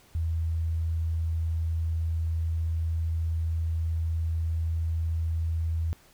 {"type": "tone", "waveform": "sine", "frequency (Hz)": 81.7, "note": "E2", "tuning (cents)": -15, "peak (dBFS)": -25, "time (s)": [0.15, 5.93], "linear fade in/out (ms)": 0, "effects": ["pink hiss -58 dBFS RMS until 6.13 s"]}